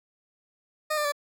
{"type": "tone with pitch steps", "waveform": "20% pulse", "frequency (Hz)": [614, 596.5, 579.5], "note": ["D#5", "D5", "D5"], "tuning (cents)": [-23, 27, -23], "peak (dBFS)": -20, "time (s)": [0.9, 1.122], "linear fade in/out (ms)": 10, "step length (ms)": 74, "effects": []}